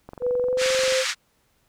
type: click train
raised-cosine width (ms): 1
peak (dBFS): -24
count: 20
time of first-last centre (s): 0.09-0.923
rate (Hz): 22.8
type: tone with pitch glide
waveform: sine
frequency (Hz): 493.9 to 520.6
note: B4 to C5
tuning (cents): 0 to -9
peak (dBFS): -20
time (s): 0.2-1.05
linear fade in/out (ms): 50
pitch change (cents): +91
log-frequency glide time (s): 0.42-0.69
type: band-pass noise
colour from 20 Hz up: pink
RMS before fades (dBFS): -26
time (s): 0.57-1.15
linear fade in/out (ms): 50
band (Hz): 1400 to 7400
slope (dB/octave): 24
effects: pink hiss -66 dBFS RMS until 1.68 s